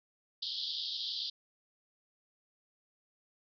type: band-pass noise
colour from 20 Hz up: pink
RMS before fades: -38 dBFS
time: 0.42-1.3 s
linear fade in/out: 5 ms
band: 3200 to 5000 Hz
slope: 96 dB/octave
effects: none